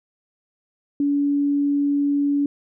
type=tone; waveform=sine; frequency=285.3 Hz; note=C#4; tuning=50 cents sharp; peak=-17 dBFS; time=1-2.46 s; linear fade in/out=2 ms; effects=none